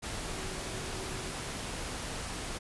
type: tone in noise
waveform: sine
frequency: 377.7 Hz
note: F#4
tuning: 36 cents sharp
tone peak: -46 dBFS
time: 0.26-1.33 s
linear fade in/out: 20 ms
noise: pink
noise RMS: -38 dBFS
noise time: 0.02-2.59 s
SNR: -11 dB
effects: resampled to 24000 Hz